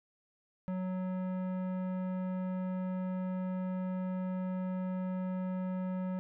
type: tone with tanh clipping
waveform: sine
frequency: 185 Hz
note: F#3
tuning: in tune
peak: -35 dBFS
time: 0.68-6.19 s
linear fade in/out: 0 ms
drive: 15 dB
effects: none